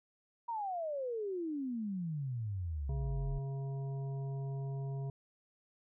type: exponential sweep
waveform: sine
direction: down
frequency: 960 to 38.57 Hz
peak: -35 dBFS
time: 0.48-3.39 s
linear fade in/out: 10 ms
type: harmonic tone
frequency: 136.5 Hz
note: C#3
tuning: 26 cents flat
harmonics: 1 / 3 / 5 / 7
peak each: -36 / -49 / -53 / -59 dBFS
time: 2.89-5.1 s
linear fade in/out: 2 ms
effects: none